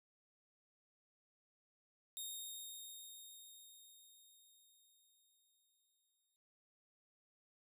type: tone with exponential decay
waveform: 15% pulse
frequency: 3707 Hz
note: A#7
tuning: 10 cents flat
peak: -36 dBFS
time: 2.17-6.36 s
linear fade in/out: 0 ms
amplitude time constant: 910 ms
effects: noise-tail reverb RT60 0.8 s tail -19 dB re dry